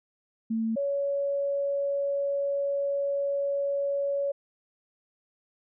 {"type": "tone pair in turn", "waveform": "sine", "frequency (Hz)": [224.2, 561.5], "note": ["A3", "C#5"], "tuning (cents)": [33, 22], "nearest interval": "octave + major third", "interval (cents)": 1589, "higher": "second", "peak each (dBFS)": -25, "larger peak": "neither", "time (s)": [[0.5, 0.76], [0.76, 4.32]], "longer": "second", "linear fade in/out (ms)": 10, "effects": []}